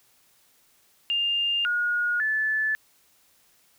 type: tone with pitch steps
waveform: sine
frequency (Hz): 2806 / 1440 / 1740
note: F7 / F#6 / A6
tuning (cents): +8 / -47 / -20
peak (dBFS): -22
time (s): 1.1-2.75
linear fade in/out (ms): 0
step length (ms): 550
effects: white hiss -62 dBFS RMS until 3.78 s